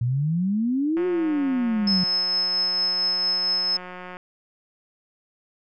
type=exponential two-way sweep; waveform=sine; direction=up then down; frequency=115.6 to 366.8 to 178 Hz; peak=-20 dBFS; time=0.01-2.04 s; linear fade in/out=5 ms; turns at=1.06 s
type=click train; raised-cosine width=0.5 ms; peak=-23 dBFS; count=580; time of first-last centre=0.97-4.169 s; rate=181 Hz
type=tone with tremolo; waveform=sine; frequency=5190 Hz; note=E8; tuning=28 cents flat; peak=-19 dBFS; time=1.87-3.77 s; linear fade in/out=5 ms; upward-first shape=triangle; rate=4.4 Hz; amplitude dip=30%
effects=none